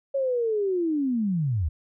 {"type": "linear sweep", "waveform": "sine", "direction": "down", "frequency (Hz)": [556, 69], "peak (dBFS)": -22, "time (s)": [0.14, 1.69], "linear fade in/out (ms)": 10, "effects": []}